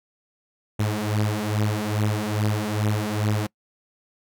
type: beating tone pair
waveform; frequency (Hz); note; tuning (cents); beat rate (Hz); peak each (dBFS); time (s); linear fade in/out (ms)
sawtooth; 104.7 / 107.1; G#2 / A2; +15 / -46; 2.4; -21; 0.79-3.47; 10
effects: noise-tail reverb RT60 0.1 s tail -25 dB re dry